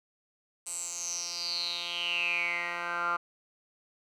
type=tone with band-pass filter sweep; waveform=10% pulse; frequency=173.1 Hz; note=F3; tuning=15 cents flat; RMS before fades=-33 dBFS; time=0.66-3.17 s; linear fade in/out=10 ms; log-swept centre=8500 to 1300 Hz; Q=9.4; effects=none